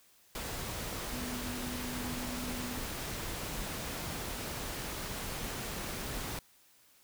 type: tone in noise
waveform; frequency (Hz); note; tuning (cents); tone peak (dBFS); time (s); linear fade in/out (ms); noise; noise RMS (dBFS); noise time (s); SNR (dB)
sine; 246.9; B3; 0; -40; 1.12-2.79; 2; pink; -39; 0.35-6.39; -4
effects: white hiss -64 dBFS RMS until 7.03 s